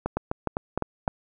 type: two click trains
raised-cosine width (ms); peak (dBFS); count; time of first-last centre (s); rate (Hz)
1; -11 / -12; 4 / 5; 0.17-1.079 / 0.06-1.078; 3.3 / 3.93
effects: none